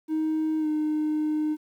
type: tone with pitch glide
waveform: triangle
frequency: 313.7 to 306 Hz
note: D#4 to D#4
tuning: +14 to -29 cents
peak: -20 dBFS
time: 0.08-1.57 s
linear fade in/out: 50 ms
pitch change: -43 cents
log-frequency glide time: 0.59-0.67 s
effects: tanh soft clip ceiling -19 dBFS + 10-bit